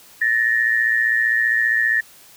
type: tone pair together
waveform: sine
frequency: 1749.5 / 1864.7 Hz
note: A6 / A#6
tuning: -10 / 0 cents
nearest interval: minor second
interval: 110 cents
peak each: -18 dBFS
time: 0.21-2.01 s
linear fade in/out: 10 ms
effects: white hiss -47 dBFS RMS until 2.36 s